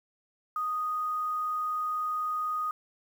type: tone with quantisation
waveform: sine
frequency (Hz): 1242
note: D#6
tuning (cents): -3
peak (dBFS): -28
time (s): 0.56-2.71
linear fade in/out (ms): 2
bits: 9
effects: none